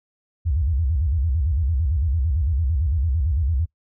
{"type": "tone with vibrato", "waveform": "sine", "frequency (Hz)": 73.42, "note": "D2", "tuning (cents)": 0, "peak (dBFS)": -18, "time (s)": [0.45, 3.66], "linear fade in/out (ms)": 20, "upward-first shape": "square", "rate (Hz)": 8.9, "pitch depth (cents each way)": 230, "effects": ["noise-tail reverb RT60 0.1 s tail -21 dB re dry"]}